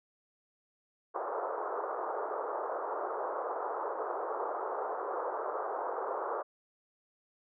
pink band-pass noise, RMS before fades -36 dBFS, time 1.14-6.43 s, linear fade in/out 20 ms, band 400 to 1300 Hz, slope 48 dB/octave, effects none

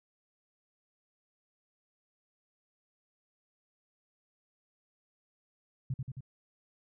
sine tone with echo, 130.81 Hz, C3, in tune, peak -30 dBFS, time 5.9-5.94 s, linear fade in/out 5 ms, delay 89 ms, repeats 3, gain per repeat -3 dB, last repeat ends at 6.207 s, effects none

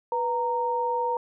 sine tone pair together, 491.2 / 927.3 Hz, B4 / A#5, -9 / -9 cents, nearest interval major seventh, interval 1100 cents, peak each -28 / -25 dBFS, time 0.12-1.17 s, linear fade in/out 2 ms, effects none

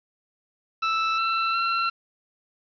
sawtooth tone with pitch steps, 1319 / 1338.2 / 1357.6 Hz, E6 / E6 / F6, +1 / +26 / -49 cents, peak -18 dBFS, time 0.82-1.9 s, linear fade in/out 10 ms, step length 360 ms, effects resampled to 11025 Hz + 8-bit

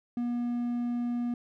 triangle tone, 240.5 Hz, B3, 46 cents flat, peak -26 dBFS, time 0.17-1.34 s, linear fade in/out 2 ms, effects none

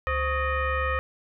sine tone with frequency modulation, 664 Hz, E5, 12 cents sharp, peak -23 dBFS, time 0.07-0.99 s, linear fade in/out 0 ms, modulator 592 Hz, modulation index 2.4, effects none

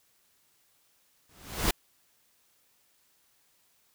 pink noise with exponential growth, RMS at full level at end -23 dBFS, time 1.29-1.71 s, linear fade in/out 5 ms, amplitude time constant 90 ms, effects white hiss -68 dBFS RMS until 3.94 s

